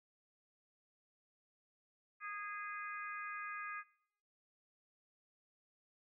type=harmonic tone; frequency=412.1 Hz; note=G#4; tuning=13 cents flat; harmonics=3 / 4 / 5 / 6; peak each=-45 / -47 / -49 / -51 dBFS; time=2.2-3.84 s; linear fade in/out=50 ms; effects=noise-tail reverb RT60 0.8 s tail -24 dB re dry